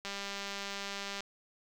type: click train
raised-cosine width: 0.2 ms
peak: -22 dBFS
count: 231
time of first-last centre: 0.05-1.206 s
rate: 199 Hz
effects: 8-bit